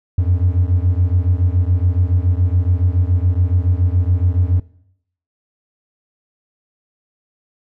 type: beating tone pair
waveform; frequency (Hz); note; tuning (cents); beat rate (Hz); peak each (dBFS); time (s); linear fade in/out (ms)
triangle; 86.7 / 93.8; F2 / F#2; -12 / +24; 7.1; -12 / -14; 0.18-4.6; 5
effects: noise-tail reverb RT60 0.7 s tail -19 dB re dry + tanh soft clip ceiling -4 dBFS